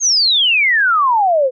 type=exponential sweep; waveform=sine; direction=down; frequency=6640 to 493.9 Hz; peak=-10 dBFS; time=0-1.51 s; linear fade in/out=50 ms; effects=none